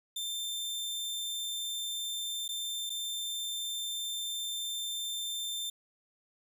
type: tone with dropouts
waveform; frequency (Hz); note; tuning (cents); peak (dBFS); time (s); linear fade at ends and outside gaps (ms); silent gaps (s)
sawtooth; 3577; A7; +28; -31; 0.16-5.7; 5; 2.48-2.489 / 2.896-2.901
effects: none